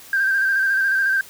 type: tone with vibrato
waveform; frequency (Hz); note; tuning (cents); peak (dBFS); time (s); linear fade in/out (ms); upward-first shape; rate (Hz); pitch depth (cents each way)
sine; 1576; G6; +9; -15; 0.13-1.21; 2; square; 14; 32
effects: tanh soft clip ceiling -11 dBFS + white hiss -43 dBFS RMS until 1.29 s